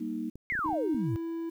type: chord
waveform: sine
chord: Eb major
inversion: first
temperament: just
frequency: 194.45 / 233.3 / 311.1 Hz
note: G3 / Bb3 / Eb4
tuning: -14 / +2 / 0 cents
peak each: -40 / -34 / -35 dBFS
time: 0-0.3 s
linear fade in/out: 10 ms
type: clicks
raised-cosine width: 3 ms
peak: -32 dBFS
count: 8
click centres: 0.356 / 0.523 / 0.553 / 0.591 / 0.66 / 0.692 / 0.729 / 0.946 s
type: exponential sweep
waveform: sine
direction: down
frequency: 2217 to 98 Hz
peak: -28 dBFS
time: 0.5-1.16 s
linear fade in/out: 0 ms
type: tone with pitch glide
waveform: triangle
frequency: 312.6 to 331 Hz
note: D#4 to E4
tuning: +8 to +7 cents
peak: -30 dBFS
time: 0.64-1.5 s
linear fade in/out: 10 ms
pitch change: +99 cents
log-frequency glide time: 0.94-1.12 s
effects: 10-bit